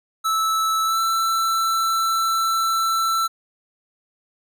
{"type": "tone with pitch glide", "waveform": "square", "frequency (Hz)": [1310, 1334.4], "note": ["E6", "E6"], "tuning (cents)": [-11, 21], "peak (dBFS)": -19, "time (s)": [0.24, 3.28], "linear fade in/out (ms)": 20, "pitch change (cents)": 32, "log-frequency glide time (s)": [0.84, 1], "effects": []}